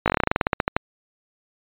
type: slowing click train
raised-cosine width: 0.5 ms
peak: -3 dBFS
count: 17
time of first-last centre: 0.06-0.765 s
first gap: 18 ms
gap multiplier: 1.11
effects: resampled to 8000 Hz